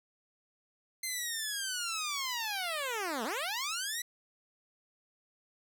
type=linear two-way sweep; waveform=10% pulse; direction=down then up; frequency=2093 to 207.8 to 1985 Hz; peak=-25 dBFS; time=1.03-4.02 s; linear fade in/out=5 ms; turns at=3.24 s; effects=none